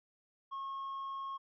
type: tone with tanh clipping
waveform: sine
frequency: 1087 Hz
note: C#6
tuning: 34 cents flat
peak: -39 dBFS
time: 0.51-1.38 s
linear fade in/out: 20 ms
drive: 2 dB
effects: none